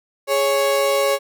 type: tone pair together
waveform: 35% pulse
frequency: 415.3 / 554.4 Hz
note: G#4 / C#5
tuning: 0 / 0 cents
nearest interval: perfect fourth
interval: 500 cents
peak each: -21 / -15 dBFS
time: 0.27-1.19 s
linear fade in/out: 50 ms
effects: none